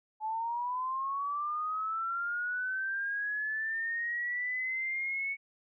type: linear sweep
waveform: sine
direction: up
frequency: 857 to 2225 Hz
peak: -31 dBFS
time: 0.2-5.37 s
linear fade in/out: 50 ms
effects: none